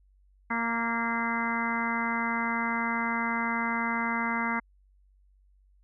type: harmonic tone with a mistuned harmonic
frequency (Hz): 232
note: A#3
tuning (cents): -8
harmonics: 1 / 2 / 3 / 4 / 5 / 6 / 7 / 8 / 9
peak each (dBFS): -32 / -44 / -41 / -33 / -35 / -36 / -36 / -43 / -33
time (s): 0.5-4.6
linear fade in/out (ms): 10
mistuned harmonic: 9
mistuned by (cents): -26
effects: added 48 Hz sine -59 dBFS peak until 5.83 s